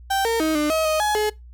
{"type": "tone with pitch steps", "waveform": "35% pulse", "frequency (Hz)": [781, 458, 315.2, 299.6, 637, 624, 842, 424.5], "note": ["G5", "A#4", "D#4", "D4", "D#5", "D#5", "G#5", "G#4"], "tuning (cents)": [-7, -31, 23, 35, 41, 5, 24, 38], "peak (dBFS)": -17, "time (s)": [0.1, 1.3], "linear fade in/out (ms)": 10, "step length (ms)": 150, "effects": ["noise-tail reverb RT60 0.2 s tail -22 dB re dry", "added 60 Hz sine -40 dBFS peak until 1.53 s"]}